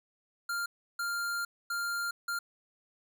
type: tone bursts at uneven times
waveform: square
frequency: 1396.9 Hz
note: F6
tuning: in tune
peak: -32 dBFS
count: 4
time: 0.49-0.66 / 0.99-1.45 / 1.7-2.11 / 2.28-2.39 s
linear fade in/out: 5 ms
effects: none